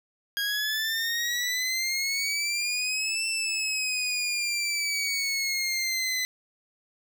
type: exponential two-way sweep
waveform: 20% pulse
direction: up then down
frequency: 1629 to 2676 to 2015 Hz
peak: -21 dBFS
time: 0.37-6.25 s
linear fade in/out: 0 ms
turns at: 3.26 s
effects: none